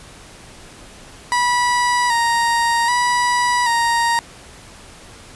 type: tone with vibrato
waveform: 30% pulse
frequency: 955 Hz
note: A#5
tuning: 42 cents sharp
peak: -12 dBFS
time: 1.32-4.19 s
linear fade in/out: 0 ms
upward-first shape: square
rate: 0.64 Hz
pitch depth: 39 cents each way
effects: pink hiss -41 dBFS RMS until 5.35 s + resampled to 24000 Hz